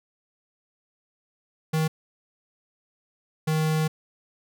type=tone pair in turn; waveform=square; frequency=157.8 / 156.62 Hz; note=D#3 / D#3; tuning=+25 / +12 cents; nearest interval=unison; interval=13 cents; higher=first; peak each=-22 dBFS; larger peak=neither; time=1.73-1.88 / 3.47-3.88 s; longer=second; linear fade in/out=10 ms; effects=none